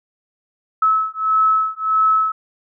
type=beating tone pair; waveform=sine; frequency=1296 / 1297.6 Hz; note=E6 / E6; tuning=-30 / -28 cents; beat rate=1.6 Hz; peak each=-17 dBFS; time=0.82-2.32 s; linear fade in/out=5 ms; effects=none